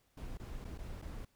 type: noise with dropouts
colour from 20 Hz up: brown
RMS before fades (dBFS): -44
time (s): 0.17-1.25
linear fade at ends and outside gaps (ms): 5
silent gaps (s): 0.374-0.396 / 0.645-0.649 / 0.778-0.787 / 1.017-1.022
effects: pink hiss -74 dBFS RMS until 1.35 s